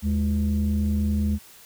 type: tone pair together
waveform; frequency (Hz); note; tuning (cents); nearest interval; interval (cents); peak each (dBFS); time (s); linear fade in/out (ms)
sine; 78 / 208.2; D#2 / G#3; +5 / +5; octave + perfect fourth; 1700; -21 / -22; 0.02-1.39; 50
effects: tanh soft clip ceiling -16 dBFS + white hiss -49 dBFS RMS until 1.65 s